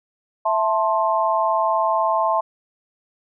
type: chord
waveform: sine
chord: A minor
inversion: second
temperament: just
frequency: 660 / 880 / 1056 Hz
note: E5 / A5 / C6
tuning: +2 / 0 / +16 cents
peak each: -21 dBFS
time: 0.45-2.41 s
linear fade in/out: 10 ms
effects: none